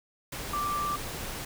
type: tone in noise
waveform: sine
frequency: 1174.7 Hz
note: D6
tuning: in tune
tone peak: -28 dBFS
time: 0.53-0.96 s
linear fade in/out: 5 ms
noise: pink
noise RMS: -37 dBFS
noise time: 0.32-1.45 s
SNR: +6 dB
effects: none